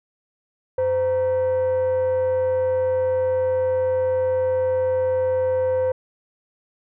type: tone with frequency modulation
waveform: sine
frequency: 514 Hz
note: C5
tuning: 31 cents flat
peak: -16 dBFS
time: 0.78-5.92 s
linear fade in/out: 5 ms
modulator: 421 Hz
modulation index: 0.3
effects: tanh soft clip ceiling -16 dBFS